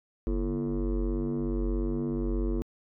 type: tone with frequency modulation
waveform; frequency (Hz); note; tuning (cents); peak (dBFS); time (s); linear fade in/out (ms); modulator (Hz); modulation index
sine; 144.5; D3; -28; -24; 0.27-2.62; 0; 96.8; 2.6
effects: tanh soft clip ceiling -25 dBFS